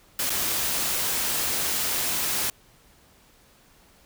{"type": "noise with dropouts", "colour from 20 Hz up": "white", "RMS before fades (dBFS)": -26, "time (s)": [0.19, 2.5], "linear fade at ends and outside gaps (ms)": 2, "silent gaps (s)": [0.296, 0.302], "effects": ["pink hiss -57 dBFS RMS until 4.05 s"]}